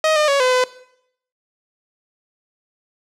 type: tone with pitch steps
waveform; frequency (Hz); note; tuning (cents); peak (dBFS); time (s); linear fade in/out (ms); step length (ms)
sawtooth; 628 / 606 / 559 / 508 / 505; D#5 / D#5 / C#5 / B4 / B4; +16 / -46 / +14 / +49 / +39; -10; 0.04-0.64; 2; 120
effects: noise-tail reverb RT60 0.7 s tail -18 dB re dry + low-pass 7000 Hz 12 dB/octave